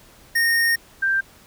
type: tone pair in turn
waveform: square / sine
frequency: 1847 / 1576.5 Hz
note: A#6 / G6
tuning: -16 / +9 cents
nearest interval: minor third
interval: 275 cents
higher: first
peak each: -17 dBFS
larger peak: neither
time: 0.35-0.76 / 1.02-1.21 s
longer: first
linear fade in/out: 10 ms
effects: pink hiss -50 dBFS RMS until 1.46 s